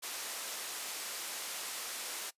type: band-pass noise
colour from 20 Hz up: white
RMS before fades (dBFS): -41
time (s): 0.02-2.31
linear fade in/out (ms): 20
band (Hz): 380 to 11000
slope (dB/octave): 12
effects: noise-tail reverb RT60 0.1 s tail -20 dB re dry + resampled to 32000 Hz